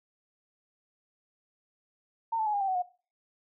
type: tone with pitch steps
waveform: sine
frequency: 910 / 875.5 / 842.2 / 810.2 / 779.5 / 749.9 / 721.4 Hz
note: A#5 / A5 / G#5 / G#5 / G5 / F#5 / F#5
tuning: -42 / -9 / +24 / -43 / -10 / +23 / -44 cents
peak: -26 dBFS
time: 2.32-2.824 s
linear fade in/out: 10 ms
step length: 72 ms
effects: noise-tail reverb RT60 0.4 s tail -22 dB re dry